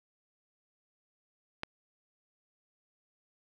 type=click; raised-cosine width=0.3 ms; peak=-18 dBFS; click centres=1.634 s; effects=none